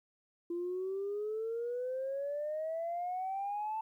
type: exponential sweep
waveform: sine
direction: up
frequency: 340.8 to 888 Hz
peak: -33 dBFS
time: 0.5-3.81 s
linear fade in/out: 5 ms
effects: tanh soft clip ceiling -30 dBFS + 12-bit